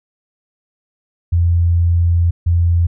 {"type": "tone pair in turn", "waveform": "sine", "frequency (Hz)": [85.6, 85.6], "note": ["F2", "F2"], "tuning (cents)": [-34, -34], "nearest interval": "unison", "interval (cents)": 0, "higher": "neither", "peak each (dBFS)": -10, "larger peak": "neither", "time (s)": [[1.32, 2.31], [2.46, 2.87]], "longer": "first", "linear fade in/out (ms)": 10, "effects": []}